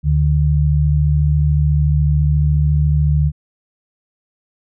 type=tone pair together; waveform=sine; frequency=74.4 / 148.42 Hz; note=D2 / D3; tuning=+23 / +19 cents; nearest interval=octave; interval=1196 cents; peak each=-14 dBFS; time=0.03-3.32 s; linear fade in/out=50 ms; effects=none